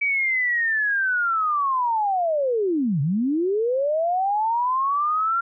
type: linear two-way sweep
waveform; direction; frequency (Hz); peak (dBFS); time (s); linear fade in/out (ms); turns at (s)
sine; down then up; 2294 to 131.4 to 1385; -19; 0.01-5.41; 10; 3.01
effects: none